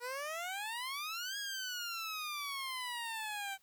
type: exponential two-way sweep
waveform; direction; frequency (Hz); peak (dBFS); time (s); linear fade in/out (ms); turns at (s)
15% pulse; up then down; 474.7 to 1661.2 to 769; -32; 0-3.58; 50; 1.38
effects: white hiss -71 dBFS RMS until 3.62 s